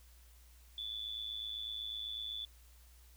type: tone with amplitude modulation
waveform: sine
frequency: 3470 Hz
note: A7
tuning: 25 cents flat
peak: -36 dBFS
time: 0.78-2.45 s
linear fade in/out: 2 ms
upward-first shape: sine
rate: 108 Hz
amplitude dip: 70%
effects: added 60 Hz sine -58 dBFS peak until 3.16 s + white hiss -66 dBFS RMS until 3.16 s